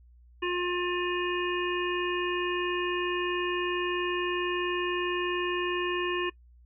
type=harmonic tone; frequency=355.7 Hz; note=F4; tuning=32 cents sharp; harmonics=1 / 3 / 5 / 7 / 8; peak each=-29 / -34 / -36 / -37 / -38 dBFS; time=0.42-6.3 s; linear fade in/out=10 ms; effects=noise-tail reverb RT60 0.1 s tail -21 dB re dry + added 60 Hz sine -53 dBFS peak until 6.65 s